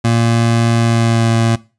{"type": "tone with pitch glide", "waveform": "25% pulse", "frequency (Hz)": [116, 114.47], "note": ["A#2", "A#2"], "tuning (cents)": [-8, -31], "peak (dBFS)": -7, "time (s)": [0.04, 1.56], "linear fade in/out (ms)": 10, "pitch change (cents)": -23, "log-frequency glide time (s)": [0.78, 1.31], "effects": ["noise-tail reverb RT60 0.3 s tail -19 dB re dry", "resampled to 22050 Hz"]}